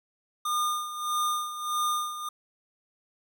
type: tone with tremolo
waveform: square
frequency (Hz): 1213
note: D#6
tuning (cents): -44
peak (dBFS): -25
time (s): 0.45-2.29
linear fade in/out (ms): 5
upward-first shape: sine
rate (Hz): 1.6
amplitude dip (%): 70
effects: none